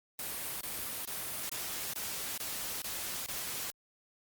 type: noise bursts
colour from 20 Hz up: white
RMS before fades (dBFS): -38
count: 8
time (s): 0.19-3.704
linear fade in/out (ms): 2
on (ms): 420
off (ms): 22
effects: Opus 32 kbps